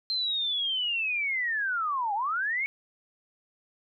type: linear two-way sweep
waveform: sine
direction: down then up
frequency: 4159 to 784 to 2246 Hz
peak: -26 dBFS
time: 0.1-2.66 s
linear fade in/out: 0 ms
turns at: 2.14 s
effects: none